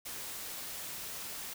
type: noise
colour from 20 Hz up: white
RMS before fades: -42 dBFS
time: 0.05-1.54 s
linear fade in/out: 10 ms
effects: none